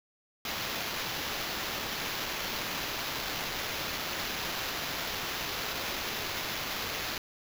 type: noise with sample-and-hold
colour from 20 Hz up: violet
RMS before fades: -35 dBFS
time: 0.45-7.18 s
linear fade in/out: 2 ms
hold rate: 8820 Hz
effects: none